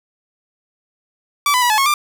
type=tone with pitch steps; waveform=sawtooth; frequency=1155 / 1000 / 972 / 859 / 1093 / 1189 Hz; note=D6 / B5 / B5 / A5 / C#6 / D6; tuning=-29 / +21 / -28 / -42 / -25 / +21 cents; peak=-9 dBFS; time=1.46-1.94 s; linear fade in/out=2 ms; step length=80 ms; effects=none